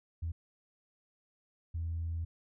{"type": "tone bursts at uneven times", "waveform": "sine", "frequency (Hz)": 83, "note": "E2", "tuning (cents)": 12, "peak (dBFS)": -32, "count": 2, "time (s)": [[0.22, 0.32], [1.74, 2.25]], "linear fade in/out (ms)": 10, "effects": ["tanh soft clip ceiling -29 dBFS"]}